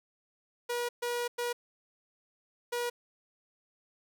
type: tone bursts at uneven times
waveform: sawtooth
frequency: 481.5 Hz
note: B4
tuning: 44 cents flat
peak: -27 dBFS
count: 4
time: 0.69-0.89 / 1.02-1.28 / 1.38-1.53 / 2.72-2.9 s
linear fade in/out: 10 ms
effects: none